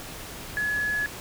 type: tone in noise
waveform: sine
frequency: 1697 Hz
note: G#6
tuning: 37 cents sharp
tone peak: -24 dBFS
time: 0.57-1.06 s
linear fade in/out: 0 ms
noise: pink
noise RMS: -39 dBFS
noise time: 0-1.2 s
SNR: +12 dB
effects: none